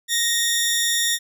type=tone pair together; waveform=15% pulse; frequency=1864.7 / 3523 Hz; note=A#6 / A7; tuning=0 / +1 cents; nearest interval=major seventh; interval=1101 cents; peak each=-15 dBFS; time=0.08-1.19 s; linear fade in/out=50 ms; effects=none